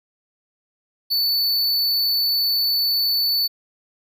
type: tone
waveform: square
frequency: 4483 Hz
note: C#8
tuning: 19 cents sharp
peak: -18 dBFS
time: 1.1-3.48 s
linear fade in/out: 20 ms
effects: none